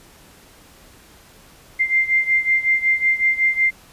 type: beating tone pair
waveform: sine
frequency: 2093 / 2098.4 Hz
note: C7 / C7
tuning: 0 / +4 cents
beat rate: 5.4 Hz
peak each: -17 / -20 dBFS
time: 1.79-3.71 s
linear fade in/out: 20 ms
effects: pink hiss -48 dBFS RMS until 3.92 s + resampled to 32000 Hz